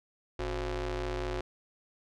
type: ring-modulated tone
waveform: sawtooth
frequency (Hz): 159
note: D#3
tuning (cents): +38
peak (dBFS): -25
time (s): 0.39-1.41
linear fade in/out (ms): 5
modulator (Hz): 206
effects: low-pass 5000 Hz 12 dB/octave